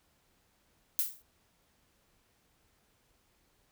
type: noise with exponential decay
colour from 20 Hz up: violet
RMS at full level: -26 dBFS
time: 0.99-1.22 s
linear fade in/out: 0 ms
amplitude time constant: 50 ms
effects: pink hiss -71 dBFS RMS until 3.71 s